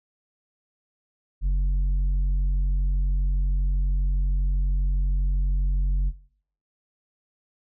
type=tone with tanh clipping; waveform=sine; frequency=46.25 Hz; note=F#1; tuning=in tune; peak=-20 dBFS; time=1.41-6.13 s; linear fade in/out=50 ms; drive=5 dB; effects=noise-tail reverb RT60 0.6 s tail -20 dB re dry